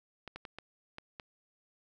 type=clicks; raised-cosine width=0.3 ms; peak=-27 dBFS; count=6; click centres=0.277 / 0.36 / 0.452 / 0.586 / 0.984 / 1.198 s; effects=none